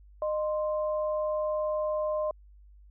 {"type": "tone pair together", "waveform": "sine", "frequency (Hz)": [612.8, 1046.5], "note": ["D#5", "C6"], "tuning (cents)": [-27, 0], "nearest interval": "major sixth", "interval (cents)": 927, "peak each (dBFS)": [-27, -36], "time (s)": [0.22, 2.31], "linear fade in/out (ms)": 2, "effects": ["added 50 Hz sine -51 dBFS peak until 2.9 s"]}